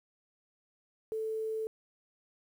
sine tone with quantisation, 440 Hz, A4, in tune, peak -32 dBFS, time 1.12-1.67 s, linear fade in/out 0 ms, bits 10, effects none

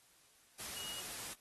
sine tone in noise, 2894 Hz, F#7, 39 cents flat, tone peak -46 dBFS, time 0.76-1.01 s, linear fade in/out 10 ms, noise white, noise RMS -45 dBFS, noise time 0.59-1.34 s, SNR -4 dB, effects white hiss -67 dBFS RMS until 1.4 s + AAC 32 kbps

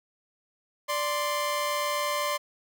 sawtooth tone pair together, 587 / 1046 Hz, D5 / C6, -1 / -1 cents, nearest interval minor seventh, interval 1000 cents, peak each -26 / -25 dBFS, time 0.88-2.38 s, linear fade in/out 20 ms, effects none

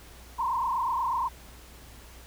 sine tone with frequency modulation, 992 Hz, B5, 7 cents sharp, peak -25 dBFS, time 0.38-1.29 s, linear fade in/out 20 ms, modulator 28.3 Hz, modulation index 2.8, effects added 60 Hz sine -49 dBFS peak until 2.26 s + pink hiss -51 dBFS RMS until 2.26 s

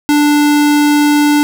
square tone, 294.1 Hz, D4, 3 cents sharp, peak -8 dBFS, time 0.09-1.43 s, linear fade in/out 0 ms, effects none

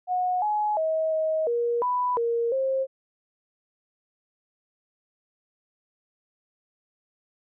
sine tone with pitch steps, 729 / 843 / 637 / 632 / 473.8 / 991 / 467.1 / 532 Hz, F#5 / G#5 / D#5 / D#5 / A#4 / B5 / A#4 / C5, -26 / +26 / +41 / +27 / +28 / +6 / +3 / +29 cents, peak -22 dBFS, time 0.07-2.87 s, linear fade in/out 50 ms, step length 350 ms, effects none

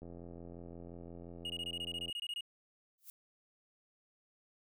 click train, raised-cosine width 2 ms, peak -37 dBFS, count 179, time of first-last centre 0.02-2.097 s, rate 85.7 Hz
triangle tone bursts, 2871 Hz, F7, 47 cents sharp, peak -36 dBFS, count 14, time 1.45-2.408 s, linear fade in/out 2 ms, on 48 ms, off 22 ms
violet noise with exponential growth, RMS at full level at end -46 dBFS, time 2.98-3.1 s, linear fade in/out 1 ms, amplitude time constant 26 ms
effects none

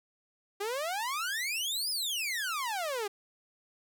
sawtooth exponential two-way sweep, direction up then down, 390 to 5190 to 390 Hz, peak -28 dBFS, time 0.6-3.08 s, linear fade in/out 10 ms, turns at 1.9 s, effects none

